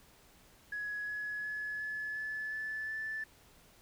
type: tone with pitch steps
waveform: sine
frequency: 1678 / 1690.6 / 1703.4 / 1716.2 / 1729.2 / 1742.2 / 1755.3 Hz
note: G#6 / G#6 / G#6 / A6 / A6 / A6 / A6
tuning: +17 / +30 / +43 / -44 / -31 / -18 / -5 cents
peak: -35 dBFS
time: 0.72-3.24 s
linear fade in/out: 5 ms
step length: 360 ms
effects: tanh soft clip ceiling -31 dBFS + pink hiss -62 dBFS RMS until 3.81 s